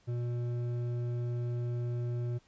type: tone with hard clipping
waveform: triangle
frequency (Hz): 120.6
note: B2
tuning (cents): -41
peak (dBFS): -33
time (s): 0.07-2.39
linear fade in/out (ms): 20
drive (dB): 12
effects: pink hiss -67 dBFS RMS until 2.47 s + resampled to 16000 Hz